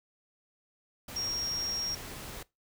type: tone in noise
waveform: sine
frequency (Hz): 5588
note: F8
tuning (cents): 0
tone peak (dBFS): -31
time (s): 1.16-1.95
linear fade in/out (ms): 5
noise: pink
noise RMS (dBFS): -43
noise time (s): 1.08-2.43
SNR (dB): +9
effects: noise-tail reverb RT60 0.2 s tail -21 dB re dry